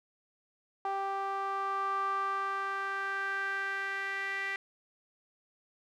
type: tone with band-pass filter sweep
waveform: sawtooth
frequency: 392 Hz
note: G4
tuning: in tune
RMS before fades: -34 dBFS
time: 0.85-4.56 s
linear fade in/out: 2 ms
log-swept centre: 910 to 2000 Hz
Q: 5.1
effects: none